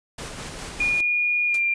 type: noise with tremolo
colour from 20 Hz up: pink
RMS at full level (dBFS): -34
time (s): 0.18-1.01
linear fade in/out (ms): 5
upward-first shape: square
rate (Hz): 4.9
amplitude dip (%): 25
type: tone with pitch glide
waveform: sine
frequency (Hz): 2436 to 2386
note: D#7 to D7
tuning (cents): -37 to +27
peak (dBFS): -19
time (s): 0.8-1.74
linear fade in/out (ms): 5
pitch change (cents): -36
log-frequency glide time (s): 1.47-1.58
type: noise with exponential decay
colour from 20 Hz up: white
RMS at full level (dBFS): -30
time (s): 1.54-1.63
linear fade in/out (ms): 5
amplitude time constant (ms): 18
effects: resampled to 22050 Hz